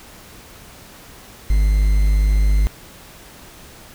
triangle tone with quantisation, 51 Hz, G#1, 31 cents flat, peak -10 dBFS, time 1.5-2.67 s, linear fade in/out 0 ms, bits 6, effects pink hiss -42 dBFS RMS until 3.94 s

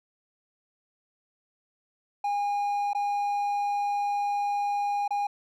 triangle tone with dropouts, 815 Hz, G#5, 33 cents flat, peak -23 dBFS, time 2.24-5.27 s, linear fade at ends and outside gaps 5 ms, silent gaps 2.933-2.948 / 5.079-5.106 s, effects none

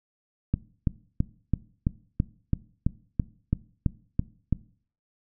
click train, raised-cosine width 5 ms, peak -10 dBFS, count 13, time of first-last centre 0.54-4.527 s, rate 3.01 Hz, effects noise-tail reverb RT60 0.5 s tail -20 dB re dry

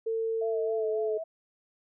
sine tone with pitch glide, 450 to 433.7 Hz, A4 to A4, +39 to -25 cents, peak -27 dBFS, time 0.06-1.18 s, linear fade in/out 10 ms, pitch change -64 cents, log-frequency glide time 0.61-0.96 s
sine tone with vibrato, 653 Hz, E5, 17 cents flat, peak -33 dBFS, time 0.41-1.24 s, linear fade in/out 10 ms, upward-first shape sine, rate 3.7 Hz, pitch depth 57 cents each way
effects none

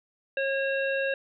harmonic tone, 544 Hz, C#5, 33 cents flat, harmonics 1 / 3 / 5 / 7, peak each -27 / -30 / -34 / -44 dBFS, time 0.37-1.14 s, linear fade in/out 2 ms, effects none

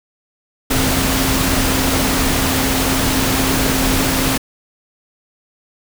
sine tone in noise, 264.2 Hz, C4, 17 cents sharp, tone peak -20 dBFS, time 0.7-4.38 s, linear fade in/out 10 ms, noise pink, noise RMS -17 dBFS, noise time 0.7-4.38 s, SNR -6 dB, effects none

